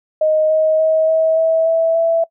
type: tone with pitch steps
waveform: sine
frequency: 622.3 / 628.8 / 635.4 / 642 / 648.7 / 655.5 / 662.4 Hz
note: D#5 / D#5 / D#5 / E5 / E5 / E5 / E5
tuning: 0 / +18 / +36 / -46 / -28 / -10 / +8 cents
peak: -11 dBFS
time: 0.21-2.24 s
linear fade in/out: 5 ms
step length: 290 ms
effects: noise-tail reverb RT60 0.1 s tail -22 dB re dry